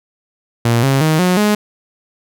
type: tone with pitch steps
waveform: sawtooth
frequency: 117.5 / 135.75 / 156.84 / 181.21 / 209.4 Hz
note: A#2 / C#3 / D#3 / F#3 / G#3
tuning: +14 / -36 / +14 / -36 / +15 cents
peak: -7 dBFS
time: 0.65-1.55 s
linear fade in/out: 5 ms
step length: 180 ms
effects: none